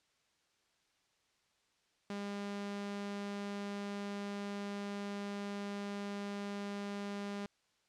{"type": "tone", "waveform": "sawtooth", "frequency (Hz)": 202, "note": "G#3", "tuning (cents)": -48, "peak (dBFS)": -35, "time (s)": [2.1, 7.46], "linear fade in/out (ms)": 2, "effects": ["white hiss -75 dBFS RMS until 7.88 s", "low-pass 6000 Hz 12 dB/octave"]}